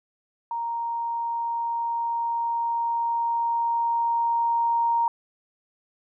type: tone with level ramp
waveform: sine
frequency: 932.3 Hz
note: A#5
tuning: in tune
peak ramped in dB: -26 to -19 dBFS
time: 0.51-5.08 s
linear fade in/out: 2 ms
effects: none